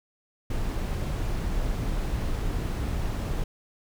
brown noise, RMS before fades -28 dBFS, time 0.5-3.44 s, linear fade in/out 5 ms, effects none

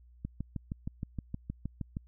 click train, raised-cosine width 5 ms, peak -23 dBFS, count 12, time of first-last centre 0.25-1.969 s, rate 6.4 Hz, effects added 60 Hz sine -55 dBFS peak until 2.07 s

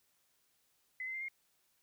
sine tone with pitch steps, 2031 / 2064 / 2098 / 2132 Hz, B6 / C7 / C7 / C7, +48 / -24 / +4 / +32 cents, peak -38 dBFS, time 1-1.284 s, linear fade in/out 2 ms, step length 71 ms, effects white hiss -75 dBFS RMS until 1.82 s

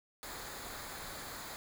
pink noise with comb filter, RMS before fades -45 dBFS, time 0.23-1.56 s, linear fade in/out 0 ms, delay 0.35 ms, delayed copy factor -0.55, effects none

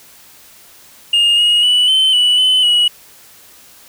sine tone with pitch steps, 2835 / 2878 / 2960 / 3073 / 2957 / 3029 / 2920 Hz, F7 / F#7 / F#7 / G7 / F#7 / F#7 / F#7, +25 / -49 / 0 / -35 / -2 / +40 / -24 cents, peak -6 dBFS, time 1.13-2.88 s, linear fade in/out 5 ms, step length 250 ms, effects tanh soft clip ceiling -8 dBFS + white hiss -43 dBFS RMS until 3.88 s

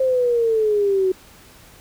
sine exponential sweep, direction down, 530 to 370 Hz, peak -15 dBFS, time 0-1.12 s, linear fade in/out 5 ms, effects pink hiss -47 dBFS RMS until 1.8 s

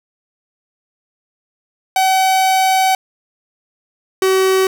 45% pulse tone pair in turn, 759 / 379.5 Hz, F#5 / F#4, +44 / +44 cents, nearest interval octave, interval 1200 cents, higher first, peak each -11 dBFS, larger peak neither, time 1.96-2.95 / 4.22-4.67 s, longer first, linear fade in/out 2 ms, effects none

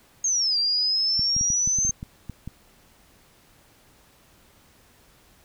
sine exponential two-way sweep, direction down then up, 6560 to 4701 to 6350 Hz, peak -20 dBFS, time 0.24-1.91 s, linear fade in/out 5 ms, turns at 0.58 s
clicks, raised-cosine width 5 ms, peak -21 dBFS, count 11, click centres 1.194 / 1.365 / 1.411 / 1.503 / 1.675 / 1.787 / 1.85 / 1.894 / 2.029 / 2.297 / 2.476 s
effects pink hiss -57 dBFS RMS until 5.44 s

